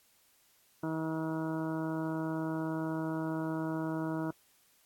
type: harmonic tone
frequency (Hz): 159.8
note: D#3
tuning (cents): +47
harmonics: 1 / 2 / 3 / 4 / 5 / 6 / 7 / 8 / 9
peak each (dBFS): -38 / -34 / -46 / -42 / -52 / -44 / -52 / -49 / -48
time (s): 0.83-4.31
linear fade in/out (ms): 5
effects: white hiss -67 dBFS RMS until 4.85 s + AAC 64 kbps